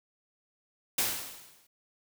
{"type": "noise with exponential decay", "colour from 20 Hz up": "white", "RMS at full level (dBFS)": -26, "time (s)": [0.98, 1.67], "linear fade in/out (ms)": 5, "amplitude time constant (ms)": 150, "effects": []}